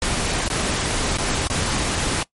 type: noise with dropouts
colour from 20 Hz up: pink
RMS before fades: -22 dBFS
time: 0.02-2.23 s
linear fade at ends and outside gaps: 2 ms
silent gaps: 0.482-0.5 / 1.173-1.183 / 1.474-1.499 s
effects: noise-tail reverb RT60 0.1 s tail -20 dB re dry + MP3 48 kbps